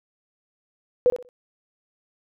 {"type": "tone with echo", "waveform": "sine", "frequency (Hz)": 495.1, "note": "B4", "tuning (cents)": 4, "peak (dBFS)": -13, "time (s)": [1.06, 1.1], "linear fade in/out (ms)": 0, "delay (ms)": 63, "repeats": 3, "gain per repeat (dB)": -12, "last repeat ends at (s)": 1.289, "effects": []}